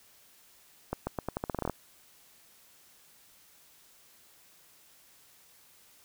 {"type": "accelerating click train", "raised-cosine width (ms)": 1, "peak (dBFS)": -17, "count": 13, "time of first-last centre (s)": [0.93, 1.697], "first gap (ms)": 140, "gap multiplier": 0.84, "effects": ["white hiss -60 dBFS RMS until 6.04 s"]}